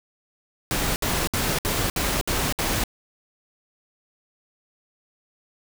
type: noise bursts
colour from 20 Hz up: pink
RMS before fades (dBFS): -24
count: 7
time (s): 0.71-2.838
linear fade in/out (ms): 0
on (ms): 250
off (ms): 63
effects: none